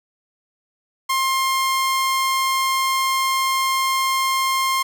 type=tone; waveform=sawtooth; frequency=1061 Hz; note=C6; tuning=24 cents sharp; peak=-14 dBFS; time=1.09-4.83 s; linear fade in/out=10 ms; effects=9-bit

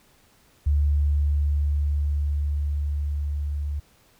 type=tone with level ramp; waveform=sine; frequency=72.8 Hz; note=D2; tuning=15 cents flat; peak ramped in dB=-17 to -25 dBFS; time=0.66-3.8 s; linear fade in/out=10 ms; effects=pink hiss -59 dBFS RMS until 4.19 s

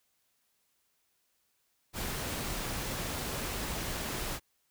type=noise; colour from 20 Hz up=pink; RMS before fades=-36 dBFS; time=1.93-4.4 s; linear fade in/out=50 ms; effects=white hiss -75 dBFS RMS until 4.7 s

